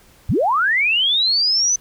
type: linear sweep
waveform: sine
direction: up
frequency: 57.7 to 6140 Hz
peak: -14 dBFS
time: 0.29-1.76 s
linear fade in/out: 5 ms
effects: pink hiss -51 dBFS RMS until 1.8 s